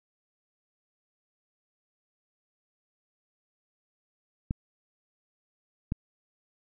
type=clicks; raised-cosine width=5 ms; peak=-16 dBFS; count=2; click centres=4.509 / 5.921 s; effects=none